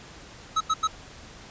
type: tone bursts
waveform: square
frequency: 1286 Hz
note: E6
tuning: 43 cents flat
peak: -21 dBFS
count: 3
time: 0.56-0.875 s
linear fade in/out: 10 ms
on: 47 ms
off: 87 ms
effects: pink hiss -46 dBFS RMS until 1.5 s + resampled to 16000 Hz